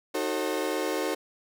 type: chord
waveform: 35% pulse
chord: D# diminished seventh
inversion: none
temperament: just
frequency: 311.1 / 373.4 / 448 / 537.6 Hz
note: D#4 / F#4 / A4 / C5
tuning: 0 / +16 / +31 / +47 cents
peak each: -31 dBFS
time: 0.14-1.15 s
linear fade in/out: 10 ms
effects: none